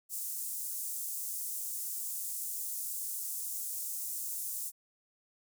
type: high-pass noise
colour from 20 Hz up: pink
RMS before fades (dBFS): -38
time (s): 0.09-4.72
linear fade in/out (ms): 50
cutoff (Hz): 7700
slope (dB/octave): 24
effects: none